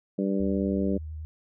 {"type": "harmonic tone", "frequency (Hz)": 98, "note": "G2", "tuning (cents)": 0, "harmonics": [2, 3, 4, 5, 6], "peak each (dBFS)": [-26, -30, -32, -34, -36], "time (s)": [0.18, 0.98], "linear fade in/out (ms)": 10}
{"type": "tone with vibrato", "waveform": "sine", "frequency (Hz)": 77.78, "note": "D#2", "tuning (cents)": 0, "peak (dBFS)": -34, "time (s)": [0.4, 1.25], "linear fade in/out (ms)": 0, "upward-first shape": "sine", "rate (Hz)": 10, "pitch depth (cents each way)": 23}
{"effects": []}